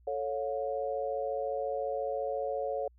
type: chord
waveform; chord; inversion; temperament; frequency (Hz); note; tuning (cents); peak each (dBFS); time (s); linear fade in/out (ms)
sine; A augmented; none; equal with one note detuned; 440 / 554.4 / 714.8; A4 / C#5 / E#5; 0 / 0 / +40; -36 / -33 / -37; 0.07-2.88; 5
effects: added 60 Hz sine -58 dBFS peak until 2.98 s